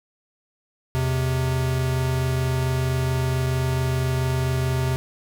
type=tone pair together; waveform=square; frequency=82.89 / 130 Hz; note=E2 / C3; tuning=+10 / -11 cents; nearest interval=minor sixth; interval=779 cents; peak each=-28 / -22 dBFS; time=0.95-4.96 s; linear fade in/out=0 ms; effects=8-bit